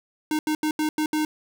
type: tone bursts at uneven times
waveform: square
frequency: 307.1 Hz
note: D#4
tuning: 23 cents flat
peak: -22 dBFS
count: 6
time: 0.31-0.39 / 0.47-0.55 / 0.63-0.71 / 0.79-0.89 / 0.98-1.06 / 1.13-1.25 s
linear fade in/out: 2 ms
effects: none